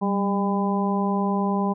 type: harmonic tone with a mistuned harmonic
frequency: 201.1 Hz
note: G3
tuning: 44 cents sharp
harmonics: 1 / 2 / 3 / 4 / 5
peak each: -22 / -29 / -33 / -29 / -29 dBFS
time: 0.01-1.74 s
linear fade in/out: 20 ms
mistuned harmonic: 1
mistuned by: -51 cents
effects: none